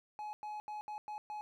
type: tone bursts at uneven times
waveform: triangle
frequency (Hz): 845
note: G#5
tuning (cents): +30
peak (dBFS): -38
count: 6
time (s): 0.19-0.33 / 0.43-0.6 / 0.68-0.81 / 0.88-0.98 / 1.08-1.18 / 1.3-1.41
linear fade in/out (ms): 0
effects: none